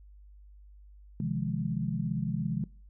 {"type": "chord", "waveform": "sine", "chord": "F minor seventh", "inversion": "second", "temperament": "just", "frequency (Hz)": [130.96, 157.15, 174.61, 209.5], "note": ["C3", "Eb3", "F3", "Ab3"], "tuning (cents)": [2, 18, 0, 15], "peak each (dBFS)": -34, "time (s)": [1.2, 2.64], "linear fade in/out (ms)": 2, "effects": ["noise-tail reverb RT60 0.4 s tail -22 dB re dry", "added 50 Hz sine -50 dBFS peak until 2.89 s"]}